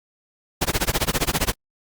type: noise with tremolo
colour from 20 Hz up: pink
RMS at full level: -19 dBFS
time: 0.61-1.54 s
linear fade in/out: 10 ms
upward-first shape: sine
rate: 15 Hz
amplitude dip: 100%
effects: Opus 48 kbps